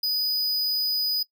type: tone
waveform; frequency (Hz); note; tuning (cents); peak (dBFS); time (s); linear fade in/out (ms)
square; 4971; D#8; -2; -23; 0.03-1.23; 5
effects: noise-tail reverb RT60 0.1 s tail -21 dB re dry